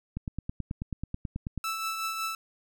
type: click train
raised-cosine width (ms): 5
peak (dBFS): -20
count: 14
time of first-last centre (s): 0.17-1.577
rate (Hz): 9.24
type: tone with tremolo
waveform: sawtooth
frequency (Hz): 1318.5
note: E6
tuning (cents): 0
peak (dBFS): -25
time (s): 1.64-2.35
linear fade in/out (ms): 2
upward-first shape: triangle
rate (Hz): 5.4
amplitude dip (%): 45
effects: none